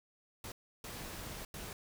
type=noise bursts at uneven times; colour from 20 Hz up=pink; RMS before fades=-45 dBFS; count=3; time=0.44-0.52 / 0.84-1.45 / 1.54-1.73 s; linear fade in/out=2 ms; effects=none